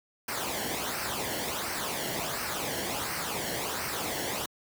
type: noise with flanger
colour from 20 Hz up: pink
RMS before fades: -33 dBFS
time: 0.28-4.46 s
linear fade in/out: 5 ms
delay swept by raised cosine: 0.28 to 0.82 ms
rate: 1.4 Hz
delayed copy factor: -0.6
effects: high-pass 80 Hz 12 dB/octave